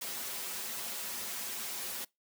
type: noise with comb filter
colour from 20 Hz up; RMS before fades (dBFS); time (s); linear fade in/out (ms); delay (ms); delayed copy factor
white; -39; 0.01-2.05; 10; 6.6; -0.8
effects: noise-tail reverb RT60 0.2 s tail -24 dB re dry + high-pass 150 Hz 12 dB/octave